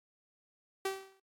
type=tone with exponential decay; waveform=sawtooth; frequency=385.9 Hz; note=G4; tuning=27 cents flat; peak=-26 dBFS; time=0.85-1.2 s; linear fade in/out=5 ms; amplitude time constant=75 ms; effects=noise-tail reverb RT60 0.1 s tail -21 dB re dry + AAC 48 kbps